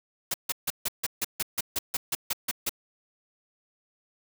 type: noise bursts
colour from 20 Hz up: white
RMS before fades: -28 dBFS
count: 14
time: 0.31-2.694 s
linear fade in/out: 5 ms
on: 31 ms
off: 150 ms
effects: none